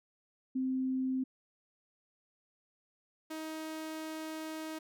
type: tone pair in turn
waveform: sine / sawtooth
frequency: 260.4 / 315.4 Hz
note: C4 / D#4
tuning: -8 / +24 cents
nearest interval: minor third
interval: 332 cents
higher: second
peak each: -30 / -35 dBFS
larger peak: first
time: 0.55-1.24 / 3.3-4.79 s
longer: second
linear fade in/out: 10 ms
effects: none